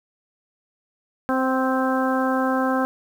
harmonic tone with a mistuned harmonic, 261.6 Hz, C4, in tune, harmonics 1 / 2 / 3 / 4 / 5 / 6, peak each -22 / -25 / -27 / -28 / -29 / -30 dBFS, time 1.29-2.85 s, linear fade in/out 0 ms, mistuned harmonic 3, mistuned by -17 cents, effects 8-bit

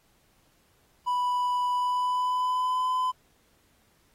triangle tone with pitch glide, 987.8 to 1013.8 Hz, B5 to B5, 0 to +45 cents, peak -22 dBFS, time 1.06-3.12 s, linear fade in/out 20 ms, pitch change +45 cents, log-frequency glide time 1.73-2.88 s, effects pink hiss -66 dBFS RMS until 4.14 s + AAC 48 kbps

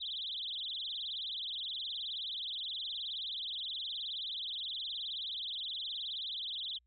sine tone with vibrato, 3495 Hz, A7, 12 cents flat, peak -37 dBFS, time 0-6.79 s, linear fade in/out 20 ms, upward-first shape triangle, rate 19 Hz, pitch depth 270 cents each way, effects added 60 Hz sine -70 dBFS peak until 6.86 s

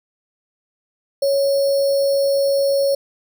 sine tone with sample-and-hold, 554.4 Hz, C#5, in tune, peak -14 dBFS, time 1.22-2.95 s, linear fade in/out 5 ms, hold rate 4900 Hz, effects none

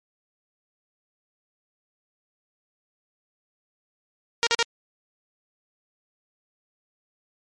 5% pulse tone bursts, 466.2 Hz, A#4, in tune, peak -7 dBFS, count 3, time 4.43-4.627 s, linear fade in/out 0 ms, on 37 ms, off 43 ms, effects low-pass 9000 Hz 12 dB/octave + MP3 48 kbps

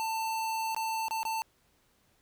square tone with dropouts, 891 Hz, A5, 22 cents sharp, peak -31 dBFS, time 0-1.42 s, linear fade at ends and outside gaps 0 ms, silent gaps 0.747-0.764 / 1.083-1.109 / 1.231-1.252 s, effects pink hiss -69 dBFS RMS until 2.21 s

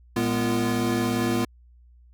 square tone cluster, 113.9 / 207.7 / 245.4 / 344.3 / 462.4 Hz, A#2 / G#3 / B3 / F4 / A#4, -40 / 0 / -11 / -25 / -14 cents, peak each -31 / -31 / -26 / -29 / -35 dBFS, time 0.16-1.45 s, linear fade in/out 5 ms, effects added 60 Hz sine -50 dBFS peak until 2.13 s

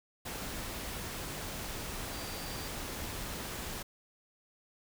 sine tone in noise, 4699 Hz, D8, in tune, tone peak -49 dBFS, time 2.12-2.68 s, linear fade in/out 10 ms, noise pink, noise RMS -40 dBFS, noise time 0.25-3.83 s, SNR -12 dB, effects none

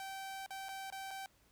sawtooth tone with dropouts, 775 Hz, G5, 20 cents flat, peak -39 dBFS, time 0-1.26 s, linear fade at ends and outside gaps 1 ms, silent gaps 0.462-0.506 / 0.686-0.69 / 0.902-0.924 / 1.108-1.111 s, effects pink hiss -70 dBFS RMS until 1.51 s

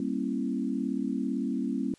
sine chord, G diminished seventh, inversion none, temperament equal with one note detuned, 196 / 233.1 / 271.2 / 329.6 Hz, G3 / Bb3 / Db4 / Fb4, 0 / 0 / -38 / 0 cents, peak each -34 / -32 / -31 / -37 dBFS, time 0-1.94 s, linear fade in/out 2 ms, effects white hiss -62 dBFS RMS until 1.98 s + resampled to 22050 Hz

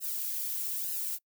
violet noise with flanger, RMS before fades -34 dBFS, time 0-1.19 s, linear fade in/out 50 ms, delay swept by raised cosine 0.86 to 3.16 ms, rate 1.1 Hz, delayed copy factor -0.9, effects noise-tail reverb RT60 0.1 s tail -25 dB re dry

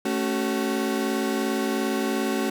35% pulse chord, F# minor, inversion first, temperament equal with one note detuned, 220 / 277.2 / 377.1 Hz, A3 / C#4 / F#4, 0 / 0 / +33 cents, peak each -26 dBFS, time 0.05-2.5 s, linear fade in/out 5 ms, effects none

